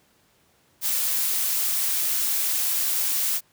blue noise, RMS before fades -24 dBFS, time 0.81-3.41 s, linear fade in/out 50 ms, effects pink hiss -62 dBFS RMS until 3.52 s + high-pass 80 Hz 12 dB/octave

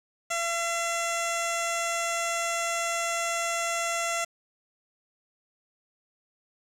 15% pulse tone with low-pass filter, 678 Hz, E5, 49 cents sharp, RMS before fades -29 dBFS, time 0.3-4.25 s, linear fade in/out 10 ms, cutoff 8200 Hz, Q 2.6, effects 8-bit

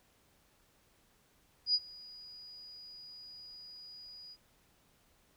sine tone with ADSR envelope, 4910 Hz, D#8, 24 cents flat, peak -24 dBFS, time 1.66-4.37 s, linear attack 83 ms, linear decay 45 ms, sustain -24 dB, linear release 50 ms, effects pink hiss -69 dBFS RMS until 5.36 s

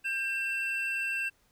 triangle tone pair together, 1590.8 / 2694 Hz, G6 / E7, +25 / +37 cents, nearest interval major sixth, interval 912 cents, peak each -33 / -29 dBFS, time 0.04-1.3 s, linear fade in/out 20 ms, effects pink hiss -68 dBFS RMS until 1.51 s

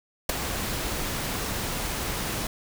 pink noise with ADSR envelope, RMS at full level -20 dBFS, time 0.29-2.47 s, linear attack 6 ms, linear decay 8 ms, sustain -10 dB, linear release 3 ms, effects none

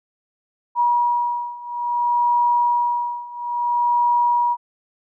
sine beating tone pair, 960 / 960.59 Hz, B5 / B5, -49 / -48 cents, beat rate 0.59 Hz, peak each -21 / -19 dBFS, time 0.75-4.57 s, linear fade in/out 50 ms, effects none

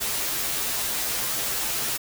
white noise with comb filter, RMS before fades -27 dBFS, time 0-1.98 s, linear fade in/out 20 ms, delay 11 ms, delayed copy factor -1, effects none

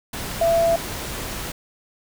sine tone in noise, 670 Hz, E5, 28 cents sharp, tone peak -15 dBFS, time 0.41-0.76 s, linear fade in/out 5 ms, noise pink, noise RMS -30 dBFS, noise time 0.13-1.52 s, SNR +12 dB, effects none

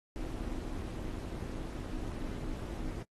brown noise with amplitude modulation, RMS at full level -35 dBFS, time 0.16-3.03 s, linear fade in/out 0 ms, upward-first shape sine, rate 286 Hz, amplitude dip 85%, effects noise-tail reverb RT60 0.1 s tail -25 dB re dry + AAC 32 kbps

